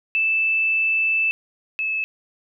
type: tone pair in turn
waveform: sine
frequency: 2637 / 2605 Hz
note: E7 / E7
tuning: 0 / -21 cents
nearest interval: unison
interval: 21 cents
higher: first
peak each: -17 / -21 dBFS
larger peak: first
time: 0.15-1.31 / 1.79-2.04 s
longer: first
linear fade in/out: 0 ms
effects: none